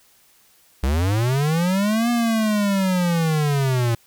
square linear two-way sweep, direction up then down, 61.74 to 240.5 to 114 Hz, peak -18 dBFS, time 0.83-3.95 s, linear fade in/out 5 ms, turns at 2.1 s, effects white hiss -56 dBFS RMS until 4.06 s

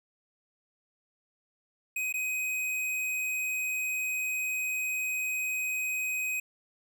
square tone with dropouts, 2514 Hz, D#7, 17 cents sharp, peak -30 dBFS, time 1.96-6.4 s, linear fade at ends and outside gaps 5 ms, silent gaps 2.126-2.139 s, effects none

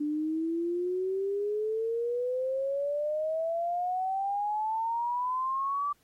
sine exponential sweep, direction up, 293.7 to 1168 Hz, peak -27 dBFS, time 0-5.93 s, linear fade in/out 10 ms, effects pink hiss -67 dBFS RMS until 6.03 s + MP3 64 kbps

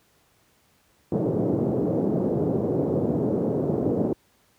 white band-pass noise, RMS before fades -24 dBFS, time 1.12-4.13 s, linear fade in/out 2 ms, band 110 to 470 Hz, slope 24 dB/octave, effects pink hiss -63 dBFS RMS until 4.58 s + high-pass 60 Hz 12 dB/octave

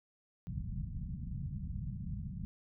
white low-pass noise, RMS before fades -40 dBFS, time 0.47-2.45 s, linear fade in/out 0 ms, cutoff 190 Hz, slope 48 dB/octave, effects none

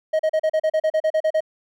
triangle tone bursts, 629 Hz, D#5, 19 cents sharp, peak -14 dBFS, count 13, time 0.13-1.406 s, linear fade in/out 10 ms, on 64 ms, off 37 ms, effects none

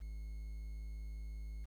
triangle tone, 52.8 Hz, G#1, 29 cents sharp, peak -40 dBFS, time 0-1.66 s, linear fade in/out 20 ms, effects 11-bit

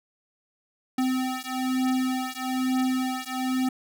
square beating tone pair, 257.2 / 258.3 Hz, C4 / C4, -30 / -22 cents, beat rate 1.1 Hz, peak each -28 dBFS, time 0.98-3.69 s, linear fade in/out 5 ms, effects none

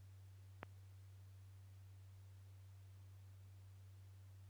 click, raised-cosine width 0.5 ms, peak -30 dBFS, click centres 0.631 s, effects added 96 Hz sine -57 dBFS peak until 4.49 s + pink hiss -75 dBFS RMS until 4.49 s

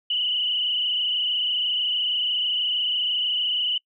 sine tone with frequency modulation, 2960 Hz, F#7, in tune, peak -21 dBFS, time 0.1-3.78 s, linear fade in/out 5 ms, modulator 26.2 Hz, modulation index 3.7, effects noise-tail reverb RT60 0.1 s tail -26 dB re dry

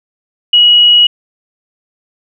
sine tone, 2910 Hz, F#7, 29 cents flat, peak -3 dBFS, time 0.53-1.07 s, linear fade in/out 5 ms, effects none

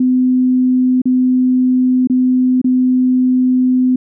sine tone with dropouts, 254.2 Hz, C4, 50 cents flat, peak -9 dBFS, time 0-3.96 s, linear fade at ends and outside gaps 5 ms, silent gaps 1.018-1.055 / 2.073-2.098 / 2.616-2.643 s, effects none

